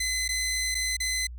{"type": "tone with dropouts", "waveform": "15% pulse", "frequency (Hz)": 2034, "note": "C7", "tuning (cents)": -50, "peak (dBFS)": -20, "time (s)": [0, 1.27], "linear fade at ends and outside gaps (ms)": 5, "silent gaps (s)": [[0.28, 0.289], [0.746, 0.75], [0.968, 1.001]], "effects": ["added 60 Hz sine -37 dBFS peak until 1.38 s"]}